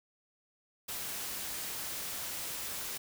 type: noise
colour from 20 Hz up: white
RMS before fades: -39 dBFS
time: 0.88-2.98 s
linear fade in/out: 10 ms
effects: none